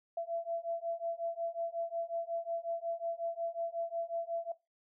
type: beating tone pair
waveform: sine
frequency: 670 / 675.5 Hz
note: E5 / E5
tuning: +28 / +42 cents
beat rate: 5.5 Hz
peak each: -38 / -38 dBFS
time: 0.17-4.52 s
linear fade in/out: 5 ms
effects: noise-tail reverb RT60 0.2 s tail -17 dB re dry